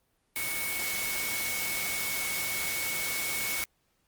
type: tone in noise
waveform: sine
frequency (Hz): 2217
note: C#7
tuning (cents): 0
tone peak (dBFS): -34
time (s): 0.36-3.64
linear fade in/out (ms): 0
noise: white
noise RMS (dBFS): -33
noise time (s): 0.36-3.64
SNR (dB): -4
effects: pink hiss -73 dBFS RMS until 4.07 s + Opus 32 kbps